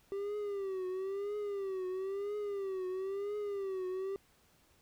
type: tone with vibrato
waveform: triangle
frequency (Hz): 392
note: G4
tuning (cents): 0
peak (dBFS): -33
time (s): 0.12-4.16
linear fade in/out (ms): 0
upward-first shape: triangle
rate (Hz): 1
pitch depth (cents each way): 120
effects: pink hiss -68 dBFS RMS until 4.81 s

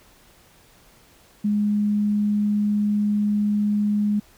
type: tone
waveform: sine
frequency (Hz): 207.7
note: G#3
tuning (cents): 0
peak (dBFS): -18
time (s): 1.44-4.2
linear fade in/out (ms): 10
effects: pink hiss -54 dBFS RMS until 4.37 s

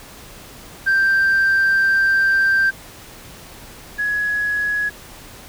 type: tone pair in turn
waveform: sine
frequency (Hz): 1573 / 1676.8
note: G6 / G#6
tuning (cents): +6 / +16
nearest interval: minor second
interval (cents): 110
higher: second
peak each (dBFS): -11 / -17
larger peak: first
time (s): 0.86-2.71 / 3.98-4.9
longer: first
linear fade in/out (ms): 20
effects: tanh soft clip ceiling -11 dBFS + pink hiss -40 dBFS RMS until 5.48 s

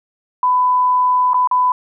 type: tone with dropouts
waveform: sine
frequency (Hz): 1000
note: B5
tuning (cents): +21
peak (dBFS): -11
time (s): 0.43-1.72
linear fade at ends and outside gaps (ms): 2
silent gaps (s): 1.334-1.343 / 1.474-1.512
effects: none

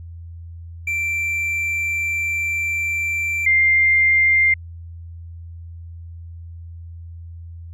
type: tone pair in turn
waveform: triangle / sine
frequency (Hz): 2349 / 2102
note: D7 / C7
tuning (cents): 0 / +7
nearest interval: major second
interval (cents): 193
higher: first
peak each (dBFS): -18 / -12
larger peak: second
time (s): 0.87-3.46 / 3.46-4.54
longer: first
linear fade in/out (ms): 5
effects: added 84 Hz sine -33 dBFS peak until 7.73 s

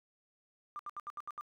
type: tone bursts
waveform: triangle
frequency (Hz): 1194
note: D6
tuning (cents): +28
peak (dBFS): -35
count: 7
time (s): 0.76-1.41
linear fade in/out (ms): 0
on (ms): 32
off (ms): 71
effects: tanh soft clip ceiling -37 dBFS

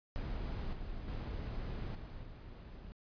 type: noise with level steps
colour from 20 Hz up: brown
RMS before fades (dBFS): -39 / -44 / -40 / -46 / -49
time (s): 0.16-2.92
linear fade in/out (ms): 0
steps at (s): 0.73 / 1.08 / 1.95 / 2.23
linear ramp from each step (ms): 2
effects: resampled to 11025 Hz

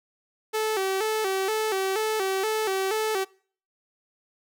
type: tone with vibrato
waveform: sawtooth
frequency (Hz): 408.6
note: G#4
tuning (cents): -28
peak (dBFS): -20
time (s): 0.53-3.25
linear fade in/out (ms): 20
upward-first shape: square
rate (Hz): 2.1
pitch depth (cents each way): 110
effects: noise-tail reverb RT60 0.5 s tail -25 dB re dry

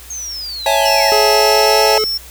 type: linear sweep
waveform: sine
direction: down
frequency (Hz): 6500 to 1802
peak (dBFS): -23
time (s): 0.1-1.1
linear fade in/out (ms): 5
type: chord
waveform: square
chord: A major seventh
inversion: first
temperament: equal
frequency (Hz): 554.4 / 659.3 / 830.6 / 880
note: C#5 / E5 / G#5 / A5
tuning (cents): 0 / 0 / 0 / 0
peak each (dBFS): -18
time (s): 0.66-1.98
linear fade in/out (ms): 2
type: tone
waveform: square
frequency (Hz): 5400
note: E8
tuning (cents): +41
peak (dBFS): -17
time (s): 0.85-2.18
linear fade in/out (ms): 10
type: tone with pitch glide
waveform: square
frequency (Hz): 423.9 to 432.1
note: G#4 to A4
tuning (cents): +35 to -31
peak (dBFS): -16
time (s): 1.12-2.04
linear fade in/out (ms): 0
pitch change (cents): +34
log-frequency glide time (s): 1.3-1.81
effects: added 60 Hz sine -38 dBFS peak until 2.3 s + white hiss -38 dBFS RMS until 2.3 s

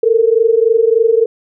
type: tone pair together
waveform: sine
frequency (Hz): 442.8 / 466.2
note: A4 / A#4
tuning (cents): +11 / 0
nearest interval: minor second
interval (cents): 89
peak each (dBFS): -11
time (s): 0.03-1.26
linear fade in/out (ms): 5
effects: none

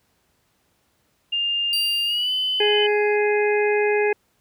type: tone with pitch glide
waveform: sine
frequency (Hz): 2807 to 3026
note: F7 to F#7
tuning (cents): +8 to +38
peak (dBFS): -20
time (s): 1.32-2.87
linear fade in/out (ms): 10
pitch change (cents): +130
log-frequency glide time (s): 2.05-2.32
type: tone with exponential decay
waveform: 40% pulse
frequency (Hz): 4699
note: D8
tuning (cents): 0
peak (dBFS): -21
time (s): 1.73-3.16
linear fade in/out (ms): 1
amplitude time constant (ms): 310
type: harmonic tone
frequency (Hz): 417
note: G#4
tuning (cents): +7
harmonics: 1 / 2 / 4 / 5 / 6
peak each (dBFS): -18 / -27 / -28 / -29 / -28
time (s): 2.6-4.13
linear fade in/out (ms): 5
effects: pink hiss -66 dBFS RMS until 4.4 s + high-pass 60 Hz 12 dB/octave

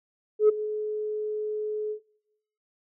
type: tone with ADSR envelope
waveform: sine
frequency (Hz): 426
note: G#4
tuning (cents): +44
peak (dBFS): -11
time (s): 0.39-2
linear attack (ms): 100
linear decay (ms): 13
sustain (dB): -16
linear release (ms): 90
effects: noise-tail reverb RT60 0.8 s tail -19 dB re dry + tanh soft clip ceiling -12 dBFS

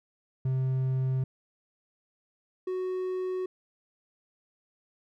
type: tone pair in turn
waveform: triangle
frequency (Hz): 130.81 / 370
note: C3 / F#4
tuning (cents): 0 / 0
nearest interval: octave + tritone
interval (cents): 1800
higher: second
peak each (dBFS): -23 / -27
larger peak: first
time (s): 0.45-1.24 / 2.67-3.46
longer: neither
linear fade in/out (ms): 5
effects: none

